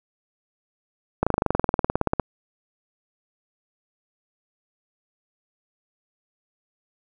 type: slowing click train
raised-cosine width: 1 ms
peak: -5 dBFS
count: 21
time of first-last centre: 1.23-2.197 s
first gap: 36 ms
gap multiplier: 1.03
effects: none